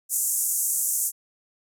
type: band-pass noise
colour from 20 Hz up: pink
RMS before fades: -25 dBFS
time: 0.09-1.12 s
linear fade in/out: 50 ms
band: 6800 to 14000 Hz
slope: 48 dB/octave
effects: none